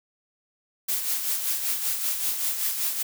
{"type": "noise with tremolo", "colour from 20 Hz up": "blue", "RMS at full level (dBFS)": -25, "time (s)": [0.88, 3.03], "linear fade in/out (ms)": 10, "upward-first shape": "sine", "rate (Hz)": 5.2, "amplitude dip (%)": 50, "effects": []}